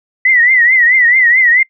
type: tone with vibrato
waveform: sine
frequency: 1975.5 Hz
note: B6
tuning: in tune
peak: -6 dBFS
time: 0.25-1.63 s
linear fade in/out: 5 ms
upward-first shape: triangle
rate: 4.6 Hz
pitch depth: 130 cents each way
effects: noise-tail reverb RT60 0.1 s tail -23 dB re dry